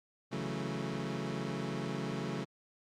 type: chord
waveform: 25% pulse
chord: F# minor seventh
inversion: second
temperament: equal with one note detuned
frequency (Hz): 138.59 / 164.81 / 185 / 219.1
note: C#3 / E3 / F#3 / A3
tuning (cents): 0 / 0 / 0 / -7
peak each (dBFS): -36 / -39 / -37 / -37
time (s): 0.31-2.45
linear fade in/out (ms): 20
effects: low-pass 6000 Hz 12 dB/octave + Opus 48 kbps